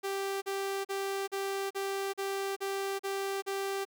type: tone bursts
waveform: sawtooth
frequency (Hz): 392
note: G4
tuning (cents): 0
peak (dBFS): -28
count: 9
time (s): 0.03-3.852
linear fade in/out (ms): 20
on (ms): 390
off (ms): 39
effects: 11-bit